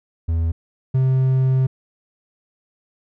triangle tone pair in turn, 82.41 / 131.04 Hz, E2 / C3, 0 / +3 cents, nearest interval minor sixth, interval 803 cents, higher second, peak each -15 / -12 dBFS, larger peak second, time 0.28-0.52 / 0.94-1.67 s, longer second, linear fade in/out 10 ms, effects none

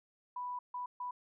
sine tone bursts at uneven times, 987.8 Hz, B5, in tune, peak -37 dBFS, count 3, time 0.36-0.59 / 0.74-0.86 / 1-1.11 s, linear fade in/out 5 ms, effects none

